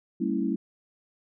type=chord; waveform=sine; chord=G diminished seventh; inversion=none; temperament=equal with one note detuned; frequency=196 / 227.2 / 277.2 / 329.6 Hz; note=G3 / Bb3 / Db4 / Fb4; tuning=0 / -44 / 0 / 0 cents; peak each=-30 dBFS; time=0.2-0.56 s; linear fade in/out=10 ms; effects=none